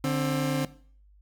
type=tone pair together; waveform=30% pulse; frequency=146.83 / 264.1 Hz; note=D3 / C4; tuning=0 / +16 cents; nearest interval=minor seventh; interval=1016 cents; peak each=-25 dBFS; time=0.04-0.65 s; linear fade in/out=2 ms; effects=noise-tail reverb RT60 0.5 s tail -18 dB re dry + added 50 Hz sine -54 dBFS peak until 1.21 s